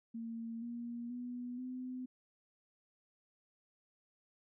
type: tone with pitch steps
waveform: sine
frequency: 228.9 / 237 / 245.3 / 254 Hz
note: A#3 / A#3 / B3 / B3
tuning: -31 / +29 / -12 / +49 cents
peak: -40 dBFS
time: 0.14-2.06 s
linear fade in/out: 10 ms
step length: 480 ms
effects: none